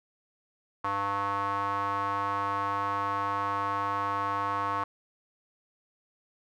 square tone with band-pass filter, 99.9 Hz, G2, 33 cents sharp, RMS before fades -30 dBFS, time 0.84-4.84 s, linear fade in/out 5 ms, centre 1100 Hz, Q 4.9, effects none

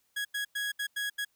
30% pulse tone bursts at uneven times, 1661.2 Hz, G#6, in tune, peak -28 dBFS, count 6, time 0.16-0.25 / 0.34-0.45 / 0.55-0.72 / 0.79-0.87 / 0.96-1.1 / 1.18-1.25 s, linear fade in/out 10 ms, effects white hiss -73 dBFS RMS until 1.35 s

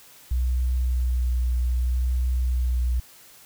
sine tone with vibrato, 61.9 Hz, B1, 5 cents sharp, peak -20 dBFS, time 0.31-3 s, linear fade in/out 5 ms, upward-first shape sine, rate 0.65 Hz, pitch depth 19 cents each way, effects white hiss -50 dBFS RMS until 3.45 s

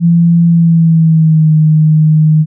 sine tone with pitch glide, 169.4 to 155.34 Hz, E3 to D#3, +48 to -2 cents, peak -4 dBFS, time 0-2.46 s, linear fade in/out 50 ms, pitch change -150 cents, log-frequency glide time 0.47-1.53 s, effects none

